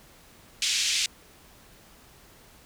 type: band-pass noise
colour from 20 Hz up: pink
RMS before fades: -26 dBFS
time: 0.62-1.06 s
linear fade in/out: 2 ms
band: 2600 to 7400 Hz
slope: 24 dB/octave
effects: pink hiss -54 dBFS RMS until 2.65 s